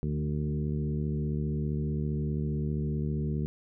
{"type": "harmonic tone with a mistuned harmonic", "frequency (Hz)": 75.2, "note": "D2", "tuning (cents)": 42, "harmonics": [1, 2, 3, 4, 5, 6], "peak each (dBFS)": [-34, -30, -35, -43, -40, -46], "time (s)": [0.03, 3.46], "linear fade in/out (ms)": 0, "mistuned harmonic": 3, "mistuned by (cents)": -23, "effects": []}